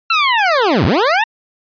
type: linear two-way sweep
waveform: 20% pulse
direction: down then up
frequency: 1369 to 73.42 to 927 Hz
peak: -6 dBFS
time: 0.1-1.24 s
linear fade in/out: 5 ms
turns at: 0.85 s
effects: resampled to 11025 Hz